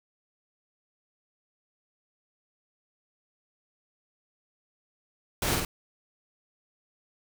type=noise with echo; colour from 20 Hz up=pink; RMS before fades=-28 dBFS; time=5.42-5.55 s; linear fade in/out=2 ms; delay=50 ms; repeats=2; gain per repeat=-2 dB; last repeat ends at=5.65 s; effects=none